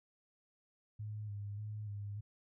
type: tone with vibrato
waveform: sine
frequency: 104.1 Hz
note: G#2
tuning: 5 cents sharp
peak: -40 dBFS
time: 0.99-2.21 s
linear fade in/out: 10 ms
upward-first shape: square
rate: 1.7 Hz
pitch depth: 35 cents each way
effects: none